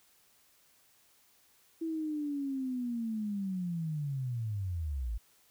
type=linear sweep; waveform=sine; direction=down; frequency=329.6 to 51.1 Hz; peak=-32 dBFS; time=1.81-5.18 s; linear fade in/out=10 ms; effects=white hiss -66 dBFS RMS until 5.5 s